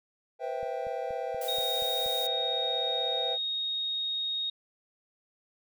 triangle chord, C major seventh, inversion third, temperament equal with one note detuned, 487.1 / 523.3 / 659.3 / 784 Hz, B4 / C5 / E5 / G5, -24 / 0 / 0 / 0 cents, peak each -35 dBFS, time 0.39-3.38 s, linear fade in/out 50 ms
click train, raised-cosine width 5 ms, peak -38 dBFS, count 7, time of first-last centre 0.63-2.062 s, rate 4.19 Hz
blue noise, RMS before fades -41 dBFS, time 1.41-2.27 s, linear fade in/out 5 ms
sine tone, 3735 Hz, A#7, 3 cents sharp, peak -29 dBFS, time 1.48-4.5 s, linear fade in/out 5 ms
effects none

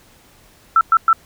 sine tone bursts, 1331 Hz, E6, 16 cents sharp, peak -8 dBFS, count 3, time 0.76-1.13 s, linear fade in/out 2 ms, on 50 ms, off 110 ms, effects pink hiss -50 dBFS RMS until 1.25 s

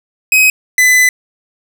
45% pulse tone pair in turn, 2529 / 2007 Hz, D#7 / B6, +28 / +27 cents, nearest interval major third, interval 401 cents, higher first, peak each -6 dBFS, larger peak neither, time 0.32-0.5 / 0.78-1.09 s, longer second, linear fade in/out 2 ms, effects none

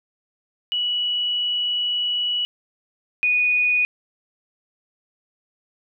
sine tone pair in turn, 2938 / 2471 Hz, F#7 / D#7, -13 / -13 cents, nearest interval minor third, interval 300 cents, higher first, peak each -20 / -16 dBFS, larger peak second, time 0.72-2.45 / 3.23-3.85 s, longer first, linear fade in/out 0 ms, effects none

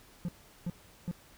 triangle tone bursts, 174.61 Hz, F3, in tune, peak -29 dBFS, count 3, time 0.25-1.112 s, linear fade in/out 0 ms, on 34 ms, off 380 ms, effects pink hiss -58 dBFS RMS until 1.37 s

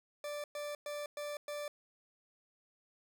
40% pulse tone bursts, 587.3 Hz, D5, in tune, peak -38 dBFS, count 5, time 0.24-1.68 s, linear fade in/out 2 ms, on 200 ms, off 110 ms, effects none

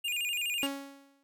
square tone with vibrato, 2625 Hz, E7, 8 cents flat, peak -31 dBFS, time 0.04-0.67 s, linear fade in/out 10 ms, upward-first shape square, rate 12 Hz, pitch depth 120 cents each way
sawtooth tone with exponential decay, 277.2 Hz, C#4, in tune, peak -26 dBFS, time 0.63-1.23 s, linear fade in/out 0 ms, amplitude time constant 130 ms
effects none

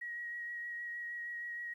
sine tone with vibrato, 1900 Hz, A#6, 33 cents sharp, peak -39 dBFS, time 0.01-1.74 s, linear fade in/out 10 ms, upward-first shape sine, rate 6.4 Hz, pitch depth 14 cents each way, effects 12-bit

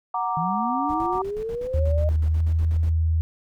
sine chord, Gb augmented, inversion none, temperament equal, 740 / 932.3 / 1174.7 Hz, Gb5 / Bb5 / D6, 0 / 0 / 0 cents, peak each -27 dBFS, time 0.14-1.22 s, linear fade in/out 5 ms
sine linear sweep, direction up, 155.56 to 617 Hz, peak -26 dBFS, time 0.37-2.09 s, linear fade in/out 0 ms
brown noise with tremolo, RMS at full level -37 dBFS, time 0.88-2.92 s, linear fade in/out 20 ms, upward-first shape square, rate 8.2 Hz, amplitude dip 80%
sine tone with pitch glide, 78.1 to 80.81 Hz, D#2 to E2, +7 to -34 cents, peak -18 dBFS, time 1.74-3.21 s, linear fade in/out 0 ms, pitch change +59 cents, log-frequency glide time 2.28-2.41 s
effects none

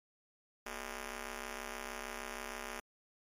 5% pulse ring-modulated tone, 204.2 Hz, G#3, 29 cents flat, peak -27 dBFS, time 0.66-2.8 s, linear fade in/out 2 ms, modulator 171 Hz, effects MP3 64 kbps

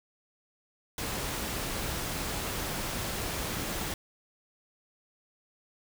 pink noise, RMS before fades -34 dBFS, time 0.98-3.94 s, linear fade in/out 2 ms, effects none

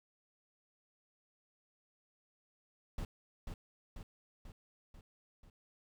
brown noise with echo, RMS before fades -39 dBFS, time 2.98-3.05 s, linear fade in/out 2 ms, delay 490 ms, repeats 5, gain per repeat -4 dB, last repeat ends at 5.5 s, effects none

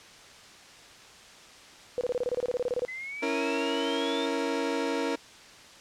sine tone bursts, 493.9 Hz, B4, in tune, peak -25 dBFS, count 16, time 1.98-2.85 s, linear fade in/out 0 ms, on 30 ms, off 26 ms
sine exponential sweep, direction up, 2012 to 3653 Hz, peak -35 dBFS, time 2.88-4.26 s, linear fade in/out 5 ms
30% pulse chord, A# diminished, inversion first, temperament equal, 277.2 / 329.6 / 466.2 Hz, C#4 / E4 / A#4, 0 / 0 / 0 cents, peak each -29 / -31 / -28 dBFS, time 3.22-5.16 s, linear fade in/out 10 ms
effects white hiss -50 dBFS RMS until 5.8 s + low-pass 6000 Hz 12 dB/octave

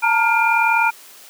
sine tone cluster, 889 / 929 / 1408 / 2394 Hz, A5 / A#5 / F6 / D7, +18 / -6 / +14 / +33 cents, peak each -19 dBFS, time 0.02-0.91 s, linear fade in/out 20 ms, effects white hiss -43 dBFS RMS until 1.29 s + high-pass 300 Hz 12 dB/octave

